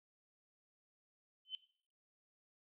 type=tone with exponential growth; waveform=sine; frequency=3054 Hz; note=G7; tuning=46 cents flat; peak=-36 dBFS; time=1.45-1.55 s; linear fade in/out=1 ms; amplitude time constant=21 ms; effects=noise-tail reverb RT60 0.5 s tail -17 dB re dry